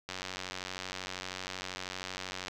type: click train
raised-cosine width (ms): 0.2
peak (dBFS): -20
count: 223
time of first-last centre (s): 0.09-2.482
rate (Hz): 92.8
effects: none